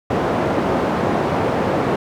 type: band-pass noise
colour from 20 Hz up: white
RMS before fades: -19 dBFS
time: 0.1-1.96 s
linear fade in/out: 5 ms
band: 110 to 670 Hz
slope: 12 dB/octave
effects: none